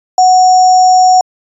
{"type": "tone with sample-and-hold", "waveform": "sine", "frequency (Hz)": 740, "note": "F#5", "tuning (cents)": 0, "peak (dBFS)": -3, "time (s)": [0.18, 1.21], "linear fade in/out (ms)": 2, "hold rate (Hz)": 6300, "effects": ["resampled to 24000 Hz"]}